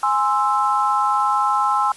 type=chord; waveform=sine; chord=Ab augmented; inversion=none; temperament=equal; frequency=830.6 / 1046.5 / 1318.5 Hz; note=Ab5 / C6 / E6; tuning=0 / 0 / 0 cents; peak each=-20 dBFS; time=0.03-1.92 s; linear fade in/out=2 ms; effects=white hiss -42 dBFS RMS until 1.96 s + resampled to 24000 Hz